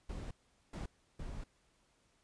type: noise bursts at uneven times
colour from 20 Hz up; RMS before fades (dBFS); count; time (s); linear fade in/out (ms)
brown; -43; 3; 0.09-0.31 / 0.73-0.86 / 1.19-1.44; 5
effects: pink hiss -73 dBFS RMS until 2.23 s + resampled to 22050 Hz